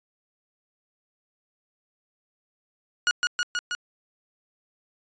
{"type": "tone with echo", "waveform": "sawtooth", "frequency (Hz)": 1448, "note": "F#6", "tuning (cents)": -38, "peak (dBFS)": -15, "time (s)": [3.07, 3.11], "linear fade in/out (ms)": 0, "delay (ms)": 160, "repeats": 4, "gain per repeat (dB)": -2, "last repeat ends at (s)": 3.75, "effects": ["resampled to 16000 Hz"]}